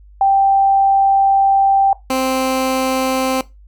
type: tone pair in turn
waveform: sine / 15% pulse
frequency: 784 / 261.6 Hz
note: G5 / C4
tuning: 0 / 0 cents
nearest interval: octave + perfect fifth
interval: 1900 cents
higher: first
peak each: -9 dBFS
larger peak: neither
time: 0.21-1.93 / 2.1-3.41 s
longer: first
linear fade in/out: 2 ms
effects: noise-tail reverb RT60 0.2 s tail -18 dB re dry + added 50 Hz sine -40 dBFS peak until 3.67 s